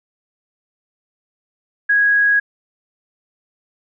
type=tone; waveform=sine; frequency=1655 Hz; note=G#6; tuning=6 cents flat; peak=-11 dBFS; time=1.89-2.4 s; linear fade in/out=10 ms; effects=none